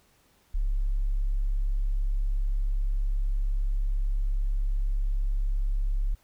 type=tone; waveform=sine; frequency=34.36 Hz; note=C#1; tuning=14 cents flat; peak=-22 dBFS; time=0.54-6.15 s; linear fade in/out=10 ms; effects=tanh soft clip ceiling -18 dBFS + pink hiss -64 dBFS RMS until 6.23 s